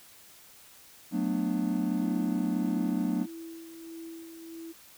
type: chord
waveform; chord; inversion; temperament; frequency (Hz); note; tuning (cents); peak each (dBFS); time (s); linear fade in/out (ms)
triangle; B minor seventh; second; just; 185.21 / 222.2 / 246.9 / 296.3; F#3 / A3 / B3 / D4; +2 / +17 / 0 / +15; -30; 1.11-3.27; 50
type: tone with tremolo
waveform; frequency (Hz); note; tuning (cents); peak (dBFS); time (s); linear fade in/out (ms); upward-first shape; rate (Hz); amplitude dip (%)
sine; 329.6; E4; 0; -39; 2-4.73; 20; sine; 1.6; 45
effects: white hiss -54 dBFS RMS until 4.97 s